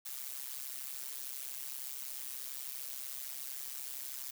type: noise with amplitude modulation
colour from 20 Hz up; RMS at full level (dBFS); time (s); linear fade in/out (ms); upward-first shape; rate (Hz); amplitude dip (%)
blue; -39; 0.05-4.31; 10; sine; 133; 90
effects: none